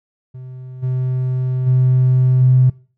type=tone with level steps; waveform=triangle; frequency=128.2 Hz; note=C3; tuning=35 cents flat; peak=-28 / -14 / -7 / -4 dBFS; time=0.34-2.7 s; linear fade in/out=10 ms; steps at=0.82 / 1.66 / 2.4 s; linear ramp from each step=20 ms; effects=noise-tail reverb RT60 0.4 s tail -26 dB re dry + tanh soft clip ceiling -6 dBFS